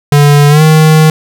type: tone with pitch glide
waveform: square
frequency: 145.1 to 156.42 Hz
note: D3 to D#3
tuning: -21 to +10 cents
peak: -3 dBFS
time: 0.12-1.1 s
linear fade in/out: 2 ms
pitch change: +131 cents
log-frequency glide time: 0.49-0.62 s
effects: none